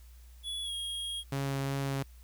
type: tone with pitch glide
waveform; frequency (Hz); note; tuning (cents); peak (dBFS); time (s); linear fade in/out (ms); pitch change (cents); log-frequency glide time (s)
square; 3394 to 3271; G#7 to G#7; +37 to -27; -35; 0.43-1.24; 50; -64; 0.63-0.73
type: tone with vibrato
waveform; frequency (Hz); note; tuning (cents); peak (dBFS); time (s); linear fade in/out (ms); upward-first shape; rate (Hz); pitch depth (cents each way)
sawtooth; 137.4; C#3; -15; -27; 1.32-2.03; 5; sine; 2.7; 8
effects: added 60 Hz sine -50 dBFS peak until 2.23 s + white hiss -64 dBFS RMS until 2.23 s